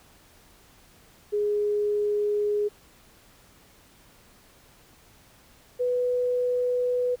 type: tone pair in turn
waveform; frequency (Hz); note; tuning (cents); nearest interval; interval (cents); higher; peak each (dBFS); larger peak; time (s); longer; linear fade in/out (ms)
sine; 415.3 / 494.8; G#4 / B4; 0 / +3; minor third; 303; second; -22; neither; 1.32-2.69 / 5.79-7.16; neither; 20
effects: pink hiss -56 dBFS RMS until 7.2 s